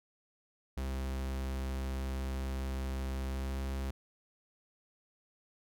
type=tone with pitch glide; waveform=45% pulse; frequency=66.1 to 66.79 Hz; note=C2 to C2; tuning=+18 to +36 cents; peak=-34 dBFS; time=0.77-3.91 s; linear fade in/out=5 ms; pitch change=+18 cents; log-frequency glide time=3.27-3.56 s; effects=none